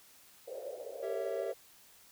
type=band-pass noise; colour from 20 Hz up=pink; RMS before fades=-44 dBFS; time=0.47-1.54 s; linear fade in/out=10 ms; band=460 to 600 Hz; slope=48 dB/octave
type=chord; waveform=triangle; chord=G diminished seventh; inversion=none; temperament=equal with one note detuned; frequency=392 / 457.1 / 554.4 / 659.3 Hz; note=G4 / Bb4 / Db5 / Fb5; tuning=0 / -34 / 0 / 0 cents; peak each=-38 dBFS; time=1.02-1.53 s; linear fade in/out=20 ms
effects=white hiss -60 dBFS RMS until 2.11 s